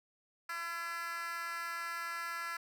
10% pulse tone with high-pass filter, 337.9 Hz, E4, 43 cents sharp, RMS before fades -40 dBFS, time 0.49-2.57 s, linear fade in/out 5 ms, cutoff 1400 Hz, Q 2.5, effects none

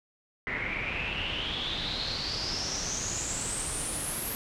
pink noise with low-pass filter sweep, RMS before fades -33 dBFS, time 0.47-4.35 s, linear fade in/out 0 ms, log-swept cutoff 2000 to 12000 Hz, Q 9.5, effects none

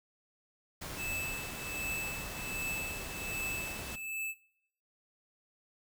pink noise, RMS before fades -42 dBFS, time 0.81-3.96 s, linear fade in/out 10 ms
square tone with tremolo, 2623 Hz, E7, 9 cents flat, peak -34 dBFS, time 0.96-4.35 s, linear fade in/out 50 ms, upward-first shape triangle, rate 1.3 Hz, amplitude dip 85%
effects noise-tail reverb RT60 0.7 s tail -18 dB re dry

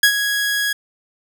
sawtooth tone with ADSR envelope, 1661.2 Hz, G#6, in tune, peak -4 dBFS, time 0.03-0.73 s, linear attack 4 ms, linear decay 79 ms, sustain -10 dB, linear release 7 ms, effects none

